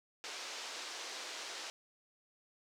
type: band-pass noise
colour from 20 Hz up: white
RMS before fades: -45 dBFS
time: 0.24-1.7 s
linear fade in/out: 0 ms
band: 340 to 6200 Hz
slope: 24 dB/octave
effects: none